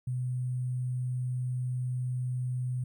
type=tone with sample-and-hold; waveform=sine; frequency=125.8 Hz; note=B2; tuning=32 cents sharp; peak=-29 dBFS; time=0.07-2.84 s; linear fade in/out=5 ms; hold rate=8820 Hz; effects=none